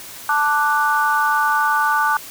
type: chord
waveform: sine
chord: D major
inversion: second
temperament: equal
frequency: 880 / 1174.7 / 1480 Hz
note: A5 / D6 / F#6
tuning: 0 / 0 / 0 cents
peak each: -19 dBFS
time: 0.29-2.17 s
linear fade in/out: 2 ms
effects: white hiss -36 dBFS RMS until 2.3 s